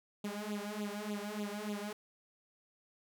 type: tone with flanger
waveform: sawtooth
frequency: 207.7 Hz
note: G#3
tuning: in tune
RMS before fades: -40 dBFS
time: 0.24-1.93 s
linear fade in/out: 5 ms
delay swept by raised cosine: 0.27 to 3.57 ms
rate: 3.4 Hz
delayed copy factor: +0.95
effects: none